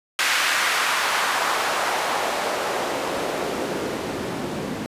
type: noise with band-pass filter sweep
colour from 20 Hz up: white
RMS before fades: -24 dBFS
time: 0.19-4.86 s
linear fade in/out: 0 ms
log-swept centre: 1800 to 220 Hz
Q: 1.2
effects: resampled to 32000 Hz